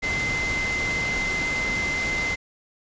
sine tone in noise, 2065 Hz, C7, 23 cents flat, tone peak -24 dBFS, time 0.02-2.36 s, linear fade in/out 20 ms, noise pink, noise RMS -30 dBFS, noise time 0.02-2.36 s, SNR +3 dB, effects resampled to 16000 Hz

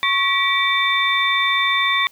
sine tone cluster, 1105 / 1936 / 2302 / 3574 Hz, C#6 / B6 / D7 / A7, -6 / -35 / -35 / +26 cents, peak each -21 dBFS, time 0.03-2.07 s, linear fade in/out 0 ms, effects white hiss -52 dBFS RMS until 2.11 s

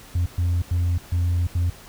sine tone bursts at uneven times, 87.31 Hz, F2, in tune, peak -16 dBFS, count 5, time 0.15-0.26 / 0.38-0.62 / 0.71-0.98 / 1.12-1.47 / 1.55-1.7 s, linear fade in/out 5 ms, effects tanh soft clip ceiling -17 dBFS + pink hiss -45 dBFS RMS until 1.88 s

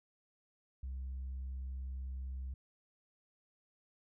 sine tone, 65.41 Hz, C2, in tune, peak -37 dBFS, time 0.83-2.54 s, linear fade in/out 5 ms, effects tanh soft clip ceiling -37 dBFS

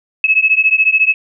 sine beating tone pair, 2577 / 2591 Hz, E7 / E7, -40 / -30 cents, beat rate 14 Hz, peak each -12 dBFS, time 0.24-1.14 s, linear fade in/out 2 ms, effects none

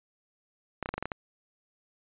clicks, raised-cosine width 0.5 ms, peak -17 dBFS, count 8, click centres 0.827 / 0.859 / 0.89 / 0.94 / 0.98 / 1.026 / 1.056 / 1.118 s, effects resampled to 8000 Hz

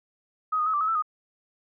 sine tone with pitch steps, 1261 / 1231 / 1283 / 1173 / 1280 / 1326 / 1240 Hz, D#6 / D#6 / E6 / D6 / D#6 / E6 / D#6, +23 / -19 / -47 / -2 / +49 / +10 / -6 cents, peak -22 dBFS, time 0.52-1.024 s, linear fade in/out 10 ms, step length 72 ms, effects none

